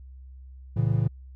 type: chord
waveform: triangle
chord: A major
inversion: none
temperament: equal with one note detuned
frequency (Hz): 112.38 / 138.59 / 164.81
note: A2 / C#3 / E3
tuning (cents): +37 / 0 / 0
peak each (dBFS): -21 / -24 / -27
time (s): 0.76-1.08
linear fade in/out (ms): 10
effects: added 65 Hz sine -42 dBFS peak until 1.35 s